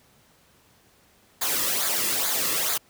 white noise with flanger, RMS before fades -25 dBFS, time 1.41-2.78 s, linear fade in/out 10 ms, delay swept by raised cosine 0.35 to 1.35 ms, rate 2.3 Hz, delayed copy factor -0.65, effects pink hiss -59 dBFS RMS until 2.89 s + high-pass 60 Hz 12 dB/octave

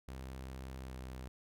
sawtooth tone with pitch glide, 65.41 to 64.17 Hz, C2 to C2, 0 to -33 cents, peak -40 dBFS, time 0.08-1.28 s, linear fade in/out 0 ms, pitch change -33 cents, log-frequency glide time 0.81-0.93 s, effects none

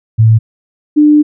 sine tone pair in turn, 111.5 / 299 Hz, A2 / D4, +23 / +31 cents, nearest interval octave + perfect fourth, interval 1708 cents, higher second, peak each -3 dBFS, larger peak neither, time 0.18-0.39 / 0.96-1.23 s, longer second, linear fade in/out 20 ms, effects none

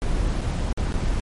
brown noise with dropouts, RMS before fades -23 dBFS, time 0.02-1.2 s, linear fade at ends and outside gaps 0 ms, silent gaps 0.41-0.415 / 0.59-0.595 / 0.727-0.775 / 0.923-0.941 s, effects MP3 48 kbps

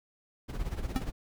brown noise with tremolo, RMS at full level -32 dBFS, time 0.48-1.12 s, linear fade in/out 20 ms, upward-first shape sine, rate 17 Hz, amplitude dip 70%
square tone with exponential decay, 261.6 Hz, C4, in tune, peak -24 dBFS, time 0.96-1.04 s, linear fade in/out 0 ms, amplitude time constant 16 ms
effects none

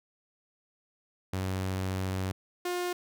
sawtooth tone pair in turn, 94.3 / 356 Hz, F#2 / F4, +33 / +33 cents, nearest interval octave + major seventh, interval 2300 cents, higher second, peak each -26 dBFS, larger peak neither, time 1.33-2.32 / 2.65-2.93 s, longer first, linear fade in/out 5 ms, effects none

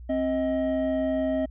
triangle tone pair together, 264.4 / 629.6 Hz, C4 / D#5, +18 / +20 cents, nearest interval octave + minor third, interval 1502 cents, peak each -24 dBFS, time 0.09-1.46 s, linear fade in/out 10 ms, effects added 60 Hz sine -39 dBFS peak until 1.5 s + resampled to 8000 Hz

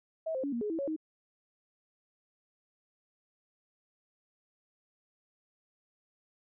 sine tone with pitch steps, 644 / 524 / 282.7 / 235.9 / 419.6 / 326.5 / 555 / 314.2 Hz, E5 / C5 / C#4 / A#3 / G#4 / E4 / C#5 / D#4, -41 / +2 / +34 / +21 / +18 / -17 / +2 / +17 cents, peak -31 dBFS, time 0.26-0.964 s, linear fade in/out 10 ms, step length 88 ms, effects none

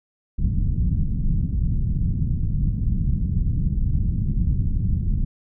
pink low-pass noise, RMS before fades -21 dBFS, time 0.38-5.25 s, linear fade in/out 10 ms, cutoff 180 Hz, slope 24 dB/octave, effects none

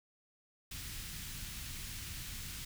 pink band-stop noise, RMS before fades -44 dBFS, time 0.71-2.65 s, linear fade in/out 5 ms, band 150 to 2200 Hz, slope 12 dB/octave, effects none

